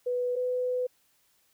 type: tone pair in turn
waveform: sine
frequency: 493.9 / 500.5 Hz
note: B4 / B4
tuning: 0 / +23 cents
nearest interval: unison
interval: 23 cents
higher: second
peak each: -26 dBFS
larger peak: neither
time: 0.06-0.36 / 0.36-0.87 s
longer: second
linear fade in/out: 10 ms
effects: white hiss -68 dBFS RMS until 1.53 s